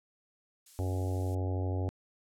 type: noise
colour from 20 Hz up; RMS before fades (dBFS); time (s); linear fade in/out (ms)
violet; -48; 0.66-1.35; 5
type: harmonic tone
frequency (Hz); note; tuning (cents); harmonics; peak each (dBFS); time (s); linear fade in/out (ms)
92.5; F#2; 0; 1 / 3 / 4 / 5 / 6 / 7 / 8 / 9; -30 / -40 / -42 / -44 / -46 / -47 / -48 / -49; 0.79-1.89; 0
effects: low-pass 9000 Hz 12 dB/octave